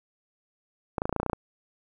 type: clicks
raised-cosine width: 1 ms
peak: -13 dBFS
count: 11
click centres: 0.982 / 1.019 / 1.055 / 1.094 / 1.127 / 1.163 / 1.2 / 1.231 / 1.263 / 1.298 / 1.332 s
effects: 9-bit